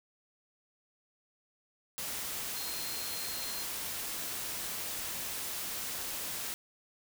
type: tone in noise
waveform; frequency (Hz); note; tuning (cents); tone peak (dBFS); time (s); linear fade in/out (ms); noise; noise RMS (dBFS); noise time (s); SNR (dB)
sine; 4186; C8; 0; -43; 2.56-3.63; 0; white; -38; 1.98-6.54; -8
effects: none